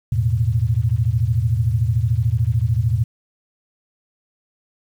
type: chord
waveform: sine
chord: E suspended fourth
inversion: none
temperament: equal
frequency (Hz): 82.41 / 110 / 123.47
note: E2 / A2 / B2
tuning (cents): 0 / 0 / 0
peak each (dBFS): -23 / -18 / -20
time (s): 0.12-3.04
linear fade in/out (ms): 5
effects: 8-bit